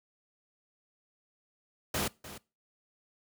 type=noise with echo; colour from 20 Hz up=pink; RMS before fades=-31 dBFS; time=1.94-2.08 s; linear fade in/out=5 ms; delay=300 ms; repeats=1; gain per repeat=-14 dB; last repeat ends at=2.38 s; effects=noise-tail reverb RT60 0.3 s tail -23 dB re dry + high-pass 80 Hz 12 dB/octave